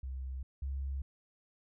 sine tone pair in turn, 65.41 / 67.98 Hz, C2 / C#2, 0 / -33 cents, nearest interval minor second, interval 67 cents, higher second, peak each -37 / -34 dBFS, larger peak second, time 0.03-0.43 / 0.62-1.02 s, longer neither, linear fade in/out 5 ms, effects none

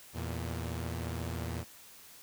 sawtooth tone pair together, 82.41 / 116.45 Hz, E2 / A#2, 0 / -1 cents, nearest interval tritone, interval 599 cents, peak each -33 / -35 dBFS, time 0.13-1.65 s, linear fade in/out 50 ms, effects white hiss -54 dBFS RMS until 2.22 s

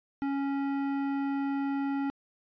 sine tone with hard clipping, 277.2 Hz, C#4, in tune, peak -30 dBFS, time 0.22-2.1 s, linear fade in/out 0 ms, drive 13 dB, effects resampled to 11025 Hz

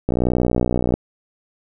click train, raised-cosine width 2 ms, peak -5 dBFS, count 53, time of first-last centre 0.09-0.94 s, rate 61.2 Hz, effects none

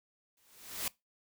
white noise with exponential growth, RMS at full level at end -33 dBFS, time 0.37-0.88 s, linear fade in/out 2 ms, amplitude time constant 110 ms, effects noise-tail reverb RT60 0.2 s tail -22 dB re dry

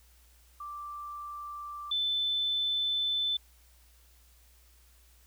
sine tone pair in turn, 1174.7 / 3520 Hz, D6 / A7, 0 / 0 cents, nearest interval octave + perfect fifth, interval 1900 cents, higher second, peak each -38 / -27 dBFS, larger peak second, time 0.6-1.91 / 1.91-3.37 s, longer second, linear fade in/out 5 ms, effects added 60 Hz sine -59 dBFS peak until 5.26 s + white hiss -64 dBFS RMS until 5.26 s

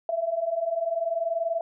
sine tone pair together, 652 / 672.3 Hz, E5 / E5, -19 / +34 cents, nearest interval minor second, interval 53 cents, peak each -29 / -26 dBFS, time 0.09-1.61 s, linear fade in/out 2 ms, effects none

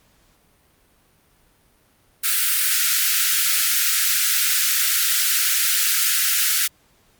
white high-pass noise, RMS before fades -19 dBFS, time 2.23-6.68 s, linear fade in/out 20 ms, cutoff 1300 Hz, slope 96 dB/octave, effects pink hiss -59 dBFS RMS until 7.19 s + Opus 48 kbps

